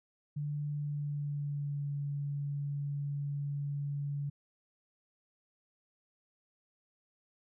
sine tone with pitch glide, 146.83 to 142.9 Hz, D3 to D3, 0 to -47 cents, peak -33 dBFS, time 0.36-4.3 s, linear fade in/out 10 ms, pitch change -47 cents, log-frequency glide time 0.7-1.91 s, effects none

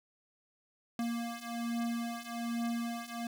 square beating tone pair, 233.4 / 234.6 Hz, A#3 / A#3, +2 / +11 cents, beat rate 1.2 Hz, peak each -39 / -37 dBFS, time 0.99-3.27 s, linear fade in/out 2 ms, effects 12-bit

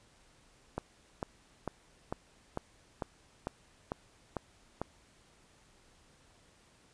click train, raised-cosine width 1 ms, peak -20 dBFS, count 10, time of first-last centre 0.78-4.816 s, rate 2.23 Hz, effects pink hiss -64 dBFS RMS until 6.93 s + resampled to 22050 Hz

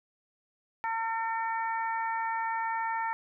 harmonic tone, 452.6 Hz, A4, 49 cents sharp, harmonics 2 / 3 / 4 / 5, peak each -30 / -38 / -37 / -43 dBFS, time 0.84-3.13 s, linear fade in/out 0 ms, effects none

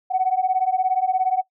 sine beating tone pair, 739 / 756 Hz, F#5 / F#5, -2 / +37 cents, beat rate 17 Hz, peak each -20 dBFS, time 0.1-1.42 s, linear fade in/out 20 ms, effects noise-tail reverb RT60 0.1 s tail -20 dB re dry + tanh soft clip ceiling -10 dBFS

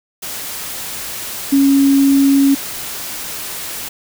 sine tone in noise, 275.9 Hz, C#4, 8 cents flat, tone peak -8 dBFS, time 1.52-2.55 s, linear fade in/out 10 ms, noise white, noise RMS -26 dBFS, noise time 0.22-3.89 s, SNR +15 dB, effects none

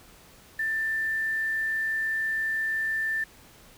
sine tone with quantisation, 1777 Hz, A6, 17 cents sharp, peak -25 dBFS, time 0.59-3.24 s, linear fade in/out 5 ms, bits 8, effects pink hiss -53 dBFS RMS until 3.77 s

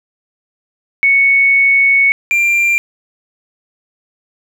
sine / triangle tone pair in turn, 2217 / 2377 Hz, C#7 / D7, 0 / +20 cents, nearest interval minor second, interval 120 cents, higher second, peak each -7 / -8 dBFS, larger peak first, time 1.03-2.12 / 2.31-2.78 s, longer first, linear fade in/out 0 ms, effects none

